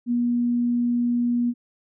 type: tone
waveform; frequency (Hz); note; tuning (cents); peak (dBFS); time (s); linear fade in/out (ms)
sine; 240.5; B3; -46; -19; 0.06-1.54; 50
effects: none